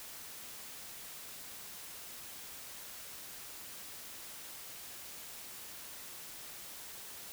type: silence
effects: white hiss -48 dBFS RMS until 7.32 s